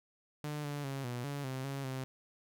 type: tone with pitch steps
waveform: sawtooth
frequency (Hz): 149.1 / 144.9 / 136.7 / 122.2 / 142.3 / 131.1 / 137.9 / 131.3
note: D3 / D3 / C#3 / B2 / C#3 / C3 / C#3 / C3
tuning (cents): +27 / -23 / -24 / -18 / +46 / +4 / -9 / +6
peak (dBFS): -33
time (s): 0.44-2.04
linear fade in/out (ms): 0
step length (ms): 200
effects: none